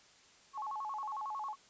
sine tone with vibrato, 968 Hz, B5, 35 cents flat, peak -37 dBFS, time 0.53-1.56 s, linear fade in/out 50 ms, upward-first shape square, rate 11 Hz, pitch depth 220 cents each way, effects white hiss -62 dBFS RMS until 1.69 s + resampled to 16000 Hz

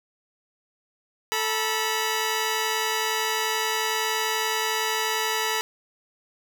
10% pulse tone pair together, 439.4 / 970 Hz, A4 / B5, -2 / -31 cents, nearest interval octave + major second, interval 1371 cents, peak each -18 dBFS, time 1.32-5.61 s, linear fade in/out 0 ms, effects none

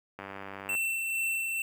click train, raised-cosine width 0.5 ms, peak -25 dBFS, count 56, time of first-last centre 0.19-0.751 s, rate 98.1 Hz
square tone with tremolo, 2688 Hz, E7, 33 cents sharp, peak -28 dBFS, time 0.69-1.62 s, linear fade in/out 2 ms, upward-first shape sine, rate 2.2 Hz, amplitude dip 30%
effects high-pass 100 Hz 12 dB/octave + 10-bit

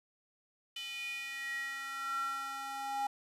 square tone with high-pass filter sweep, 272.4 Hz, C#4, 30 cents flat, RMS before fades -39 dBFS, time 0.76-3.07 s, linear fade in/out 5 ms, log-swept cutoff 2900 to 850 Hz, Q 7.5, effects resampled to 32000 Hz + 11-bit

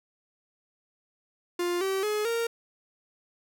45% pulse tone with pitch steps, 351.2 / 385.2 / 422.5 / 463.4 Hz, F4 / G4 / G#4 / A#4, +10 / -30 / +30 / -10 cents, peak -26 dBFS, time 1.59-2.47 s, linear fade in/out 5 ms, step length 220 ms, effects none

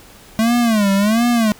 square tone with vibrato, 217.2 Hz, A3, 22 cents flat, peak -13 dBFS, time 0.39-1.52 s, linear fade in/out 0 ms, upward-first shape sine, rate 1.4 Hz, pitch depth 180 cents each way, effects pink hiss -43 dBFS RMS until 1.59 s

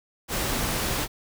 pink noise, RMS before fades -27 dBFS, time 0.28-1.08 s, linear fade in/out 50 ms, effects none

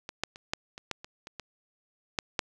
clicks, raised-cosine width 0.2 ms, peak -20 / -11 / -28 / -11 / -25 / -14 / -25 / -25 / -21 / -10 / -9 dBFS, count 11, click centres 0.091 / 0.236 / 0.359 / 0.535 / 0.779 / 0.913 / 1.045 / 1.271 / 1.397 / 2.188 / 2.392 s, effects none

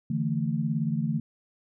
sine chord, D suspended second, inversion none, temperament equal with one note detuned, 146.83 / 164.81 / 223.2 Hz, D3 / E3 / A3, 0 / 0 / +25 cents, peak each -29 dBFS, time 0.1-1.2 s, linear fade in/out 5 ms, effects none

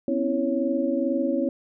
sine tone cluster, 251.8 / 274 / 327.7 / 554 Hz, B3 / C#4 / E4 / C#5, +34 / -20 / -10 / -1 cents, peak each -27 dBFS, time 0.08-1.49 s, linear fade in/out 2 ms, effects none

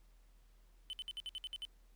triangle tone bursts, 3041 Hz, F#7, 47 cents sharp, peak -39 dBFS, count 9, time 0.9-1.651 s, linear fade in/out 0 ms, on 31 ms, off 59 ms, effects added 40 Hz sine -61 dBFS peak until 1.95 s + pink hiss -75 dBFS RMS until 1.95 s

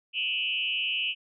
sine tone with frequency modulation, 2785 Hz, F7, 5 cents flat, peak -26 dBFS, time 0.13-1.15 s, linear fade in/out 50 ms, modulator 126 Hz, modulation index 2.1, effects none

